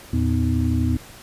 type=tone cluster; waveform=sine; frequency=81.1 / 113.2 / 249.4 / 310.7 Hz; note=E2 / A2 / B3 / D#4; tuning=-28 / +50 / +17 / -2 cents; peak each=-21 / -23 / -23 / -28 dBFS; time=0.13-0.97 s; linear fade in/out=5 ms; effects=pink hiss -43 dBFS RMS until 1.22 s + resampled to 32000 Hz